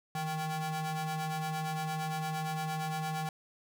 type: ring-modulated tone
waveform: 40% pulse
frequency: 311.1 Hz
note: D#4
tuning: in tune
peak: -29 dBFS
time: 0.15-3.29 s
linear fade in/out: 2 ms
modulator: 471 Hz
effects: none